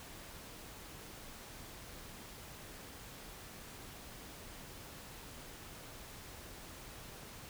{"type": "silence", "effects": ["pink hiss -51 dBFS RMS until 7.49 s"]}